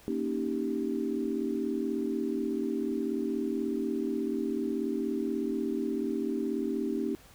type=chord; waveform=sine; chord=Eb dominant seventh; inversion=second; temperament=equal with one note detuned; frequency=233.1 / 277.2 / 313.7 / 392 Hz; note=Bb3 / Db4 / Eb4 / G4; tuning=0 / 0 / +14 / 0 cents; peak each=-34 dBFS; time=0.08-7.15 s; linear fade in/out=0 ms; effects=pink hiss -56 dBFS RMS until 7.34 s